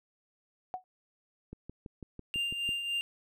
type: tone with exponential decay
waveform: sine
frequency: 740 Hz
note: F#5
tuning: in tune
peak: -29 dBFS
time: 0.74-0.84 s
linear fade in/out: 0 ms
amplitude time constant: 20 ms
type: click train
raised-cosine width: 3 ms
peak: -30 dBFS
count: 8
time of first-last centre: 1.53-2.691 s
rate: 6.03 Hz
type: tone with tremolo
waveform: triangle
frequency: 2794 Hz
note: F7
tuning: in tune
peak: -27 dBFS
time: 2.34-3.01 s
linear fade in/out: 0 ms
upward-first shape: triangle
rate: 3.6 Hz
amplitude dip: 55%
effects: none